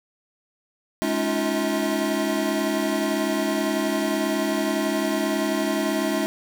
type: tone cluster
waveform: square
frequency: 210.7 / 278.7 / 310.7 / 348.9 / 643 Hz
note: G#3 / C#4 / D#4 / F4 / E5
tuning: +25 / +9 / -2 / -2 / -43 cents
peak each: -29 dBFS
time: 1.02-6.26 s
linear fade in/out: 0 ms
effects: none